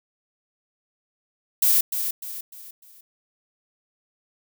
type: noise with echo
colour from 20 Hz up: violet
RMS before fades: -18 dBFS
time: 1.62-1.81 s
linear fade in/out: 5 ms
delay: 300 ms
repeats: 4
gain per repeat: -8 dB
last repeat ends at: 3.01 s
effects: none